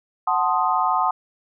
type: chord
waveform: sine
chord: F# diminished seventh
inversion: none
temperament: equal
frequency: 740 / 880 / 1046.5 / 1244.5 Hz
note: F#5 / A5 / C6 / Eb6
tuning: 0 / 0 / 0 / 0 cents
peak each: -23 dBFS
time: 0.27-1.11 s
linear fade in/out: 5 ms
effects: none